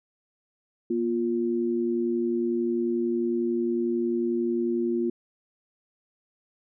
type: tone pair together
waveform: sine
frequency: 238.6 / 349.7 Hz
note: A#3 / F4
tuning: +41 / +2 cents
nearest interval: perfect fifth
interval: 661 cents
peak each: -27 / -25 dBFS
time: 0.9-5.1 s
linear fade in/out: 5 ms
effects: none